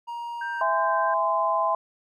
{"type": "tone", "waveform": "triangle", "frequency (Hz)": 943, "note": "A#5", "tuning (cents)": 20, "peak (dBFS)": -29, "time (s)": [0.07, 0.63], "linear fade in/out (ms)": 20}
{"type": "tone with vibrato", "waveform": "sine", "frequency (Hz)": 1568, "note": "G6", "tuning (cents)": 0, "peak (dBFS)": -30, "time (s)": [0.41, 1.14], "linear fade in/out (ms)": 5, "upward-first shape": "triangle", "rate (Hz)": 3.1, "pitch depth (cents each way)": 9}
{"type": "chord", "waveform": "sine", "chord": "E augmented", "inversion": "none", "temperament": "just", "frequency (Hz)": [659.3, 824.1, 1030.1], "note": ["E5", "G#5", "B#5"], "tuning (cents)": [0, -14, -27], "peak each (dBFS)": [-26, -28, -23], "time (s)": [0.61, 1.75], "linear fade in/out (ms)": 2}
{"effects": []}